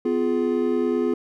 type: chord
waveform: triangle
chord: F diminished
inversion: second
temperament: just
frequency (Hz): 251.4 / 349.2 / 419.1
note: Cb4 / F4 / Ab4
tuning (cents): +31 / 0 / +16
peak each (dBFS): -22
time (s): 0.05-1.14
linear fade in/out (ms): 5
effects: none